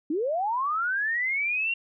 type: linear sweep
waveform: sine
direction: up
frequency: 280.9 to 2777 Hz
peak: -24 dBFS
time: 0.1-1.74 s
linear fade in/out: 5 ms
effects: none